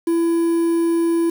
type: tone with quantisation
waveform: triangle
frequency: 335 Hz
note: E4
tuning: 28 cents sharp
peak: -13 dBFS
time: 0.07-1.3 s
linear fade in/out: 5 ms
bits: 6
effects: none